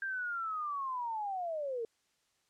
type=linear sweep; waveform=sine; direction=down; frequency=1600 to 441.3 Hz; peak=-34 dBFS; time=0.02-1.85 s; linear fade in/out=2 ms; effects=white hiss -75 dBFS RMS until 2.49 s + low-pass 8000 Hz 12 dB/octave